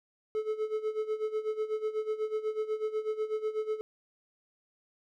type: tone with tremolo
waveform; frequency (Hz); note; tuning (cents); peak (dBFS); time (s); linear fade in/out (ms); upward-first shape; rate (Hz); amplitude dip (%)
triangle; 432.5; A4; -30; -25; 0.35-3.81; 0; sine; 8.1; 80
effects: none